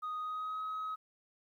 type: tone with pitch glide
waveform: sine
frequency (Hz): 1244.5 to 1272.1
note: D#6 to D#6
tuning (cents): 0 to +38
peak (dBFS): -34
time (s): 0.02-0.96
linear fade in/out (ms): 20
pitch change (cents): +38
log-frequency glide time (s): 0.2-0.61
effects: tanh soft clip ceiling -34 dBFS + 12-bit